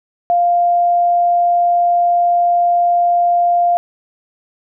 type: tone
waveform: sine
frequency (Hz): 698.5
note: F5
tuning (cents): 0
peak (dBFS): -10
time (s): 0.3-3.77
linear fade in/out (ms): 0
effects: none